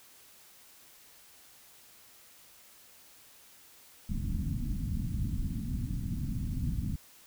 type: low-pass noise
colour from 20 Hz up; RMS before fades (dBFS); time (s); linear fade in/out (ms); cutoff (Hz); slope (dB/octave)
pink; -33; 4.09-6.96; 5; 260; 48
effects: white hiss -57 dBFS RMS until 7.26 s